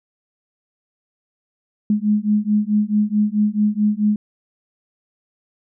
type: beating tone pair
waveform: sine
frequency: 207.7 / 212.3 Hz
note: G#3 / G#3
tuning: 0 / +38 cents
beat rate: 4.6 Hz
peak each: -18 dBFS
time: 1.9-4.16 s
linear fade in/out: 2 ms
effects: none